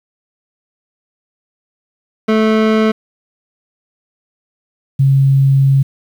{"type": "tone pair in turn", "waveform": ["25% pulse", "sine"], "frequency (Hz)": [218.5, 136.34], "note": ["A3", "C#3"], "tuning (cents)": [-12, -28], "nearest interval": "minor sixth", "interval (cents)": 816, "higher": "first", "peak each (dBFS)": [-6, -7], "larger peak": "first", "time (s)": [[2.28, 2.92], [4.99, 5.83]], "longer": "second", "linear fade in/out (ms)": 10, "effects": ["low-pass 3000 Hz 12 dB/octave", "7-bit"]}